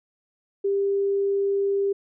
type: tone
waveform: sine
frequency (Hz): 397.1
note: G4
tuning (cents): +22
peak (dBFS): -20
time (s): 0.64-1.93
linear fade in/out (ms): 10
effects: none